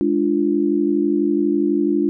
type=chord; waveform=sine; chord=D diminished; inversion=second; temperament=equal with one note detuned; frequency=207.7 / 293.7 / 345.8 Hz; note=Ab3 / D4 / F4; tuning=0 / 0 / -17 cents; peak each=-23 / -18 / -19 dBFS; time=0.01-2.09 s; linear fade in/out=0 ms; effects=none